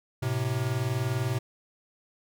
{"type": "tone pair together", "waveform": "square", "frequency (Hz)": [109.24, 129.3], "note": ["A2", "C3"], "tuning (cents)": [-12, -20], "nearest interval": "minor third", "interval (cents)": 292, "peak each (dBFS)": [-31, -29], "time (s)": [0.22, 1.39], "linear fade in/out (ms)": 10, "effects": []}